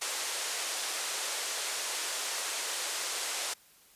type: band-pass noise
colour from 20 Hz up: white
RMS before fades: -35 dBFS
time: 0.01-3.54 s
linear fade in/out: 10 ms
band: 410 to 9300 Hz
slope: 24 dB/octave
effects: white hiss -60 dBFS RMS until 3.95 s + resampled to 32000 Hz